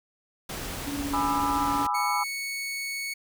pink noise, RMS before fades -35 dBFS, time 0.49-1.87 s, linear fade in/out 5 ms
sine tone with tremolo, 283.7 Hz, C#4, 40 cents sharp, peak -28 dBFS, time 0.86-1.87 s, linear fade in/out 20 ms, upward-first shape sine, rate 16 Hz, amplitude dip 50%
sine chord, E dominant seventh, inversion first, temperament equal with one note detuned, 830.6 / 987.8 / 1202.8 / 1318.5 Hz, G#5 / B5 / D6 / E6, 0 / 0 / +41 / 0 cents, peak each -29 / -28 / -31 / -32 dBFS, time 1.13-2.24 s, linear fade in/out 10 ms
sawtooth tone, 2217 Hz, C#7, in tune, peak -27 dBFS, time 1.94-3.14 s, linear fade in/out 10 ms
effects none

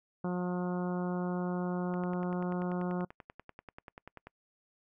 harmonic tone, 179.2 Hz, F3, 45 cents sharp, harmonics 1 / 2 / 3 / 4 / 5 / 6 / 7 / 8, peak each -32 / -38 / -42 / -44 / -46 / -48 / -49 / -50 dBFS, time 0.24-3.05 s, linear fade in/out 5 ms
click train, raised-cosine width 0.5 ms, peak -31 dBFS, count 25, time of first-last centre 1.94-4.27 s, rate 10.3 Hz
effects noise-tail reverb RT60 0.1 s tail -26 dB re dry

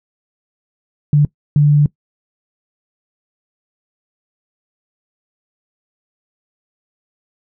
sine tone bursts at uneven times, 146.8 Hz, D3, in tune, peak -7 dBFS, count 2, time 1.13-1.25 / 1.56-1.86 s, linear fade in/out 2 ms, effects noise-tail reverb RT60 0.1 s tail -21 dB re dry

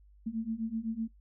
sine beating tone pair, 220 / 227.9 Hz, A3 / A#3, 0 / -39 cents, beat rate 7.9 Hz, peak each -36 / -34 dBFS, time 0.26-1.08 s, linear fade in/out 10 ms, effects noise-tail reverb RT60 0.1 s tail -19 dB re dry + added 50 Hz sine -56 dBFS peak until 1.2 s

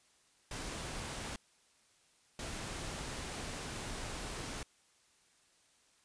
pink noise bursts at uneven times, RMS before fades -42 dBFS, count 2, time 0.51-1.36 / 2.39-4.63 s, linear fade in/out 2 ms, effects white hiss -69 dBFS RMS until 6.04 s + resampled to 22050 Hz

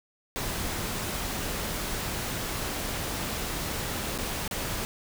pink noise with dropouts, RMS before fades -32 dBFS, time 0.36-4.85 s, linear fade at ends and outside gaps 0 ms, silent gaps 4.178-4.186 / 4.478-4.511 s, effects none

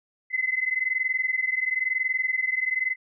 sine tone pair together, 2029 / 2050 Hz, B6 / C7, +46 / -36 cents, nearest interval unison, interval 18 cents, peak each -26 dBFS, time 0.3-2.96 s, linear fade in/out 50 ms, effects none

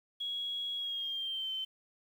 sine tone with pitch glide, 3325 to 3084 Hz, G#7 to G7, +1 to -29 cents, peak -34 dBFS, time 0.2-1.65 s, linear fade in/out 10 ms, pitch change -130 cents, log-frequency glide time 0.77-1.52 s, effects 10-bit

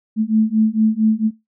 sine beating tone pair, 216.3 / 220.7 Hz, A3 / A3, -29 / +5 cents, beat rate 4.4 Hz, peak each -16 dBFS, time 0.16-1.31 s, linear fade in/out 50 ms, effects noise-tail reverb RT60 0.2 s tail -21 dB re dry

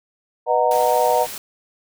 sine chord, B major seventh, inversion none, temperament just, 493.9 / 617.4 / 740.8 / 926 Hz, B4 / D#5 / F#5 / A#5, 0 / -14 / +2 / -12 cents, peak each -20 dBFS, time 0.46-1.27 s, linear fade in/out 50 ms
white noise, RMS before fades -32 dBFS, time 0.71-1.38 s, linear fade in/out 2 ms
effects none

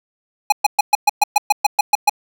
square tone bursts, 830.6 Hz, G#5, in tune, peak -9 dBFS, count 12, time 0.5-2.096 s, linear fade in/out 5 ms, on 23 ms, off 120 ms, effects none

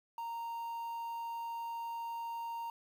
triangle tone with quantisation, 928 Hz, A#5, 8 cents flat, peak -36 dBFS, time 0.18-2.7 s, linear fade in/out 2 ms, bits 10, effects none

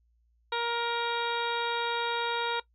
harmonic tone, 470.2 Hz, A#4, 15 cents sharp, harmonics 1 / 2 / 3 / 4 / 5 / 6 / 7 / 8 / 9, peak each -34 / -31 / -35 / -43 / -41 / -45 / -42 / -37 / -50 dBFS, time 0.52-2.6 s, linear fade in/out 5 ms, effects noise-tail reverb RT60 0.1 s tail -19 dB re dry + added 58 Hz sine -65 dBFS peak until 2.74 s

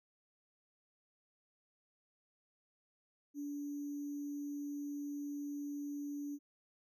sine tone with sample-and-hold, 288.6 Hz, D4, 30 cents flat, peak -39 dBFS, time 3.34-6.39 s, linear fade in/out 50 ms, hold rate 6300 Hz, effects none

